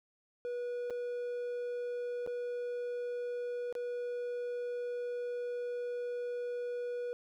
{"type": "tone with dropouts", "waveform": "triangle", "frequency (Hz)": 486, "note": "B4", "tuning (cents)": -28, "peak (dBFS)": -33, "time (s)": [0.45, 7.13], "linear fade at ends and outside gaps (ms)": 0, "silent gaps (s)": [[0.9, 0.906], [2.264, 2.274], [3.726, 3.752]], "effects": []}